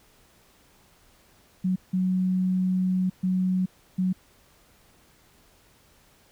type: tone bursts at uneven times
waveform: sine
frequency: 185 Hz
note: F#3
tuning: in tune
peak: -21 dBFS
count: 4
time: 1.64-1.76 / 1.93-3.1 / 3.23-3.66 / 3.98-4.13 s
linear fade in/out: 10 ms
effects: pink hiss -59 dBFS RMS until 6.31 s